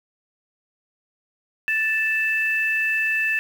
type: tone pair together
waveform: sine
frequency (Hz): 1760 / 2637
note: A6 / E7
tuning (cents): 0 / 0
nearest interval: perfect fifth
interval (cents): 700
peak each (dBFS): -22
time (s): 1.68-3.39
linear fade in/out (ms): 0
effects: 7-bit